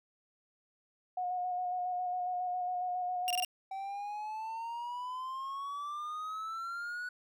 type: tone with vibrato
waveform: sine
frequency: 724 Hz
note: F#5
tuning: 38 cents flat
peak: -32 dBFS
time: 1.17-3.44 s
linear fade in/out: 5 ms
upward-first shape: square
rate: 7.3 Hz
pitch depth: 16 cents each way
type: tone bursts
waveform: sawtooth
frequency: 2794 Hz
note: F7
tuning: in tune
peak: -28 dBFS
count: 4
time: 3.28-3.448 s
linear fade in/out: 0 ms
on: 24 ms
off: 24 ms
type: exponential sweep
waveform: triangle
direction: up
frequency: 767 to 1480 Hz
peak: -35 dBFS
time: 3.71-7.09 s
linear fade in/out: 5 ms
effects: none